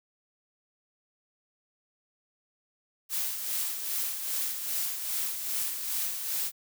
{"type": "noise with tremolo", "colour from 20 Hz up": "blue", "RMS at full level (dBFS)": -30, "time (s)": [3.09, 6.52], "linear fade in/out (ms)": 50, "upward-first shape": "sine", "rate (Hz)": 2.5, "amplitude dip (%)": 50, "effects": []}